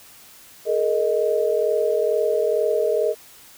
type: chord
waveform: sine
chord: Ab suspended second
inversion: none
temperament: equal with one note detuned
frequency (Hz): 424 / 466.2 / 622.3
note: Ab4 / Bb4 / Eb5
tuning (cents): +36 / 0 / 0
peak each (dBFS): -22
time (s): 0.65-3.15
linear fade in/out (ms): 50
effects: white hiss -47 dBFS RMS until 3.57 s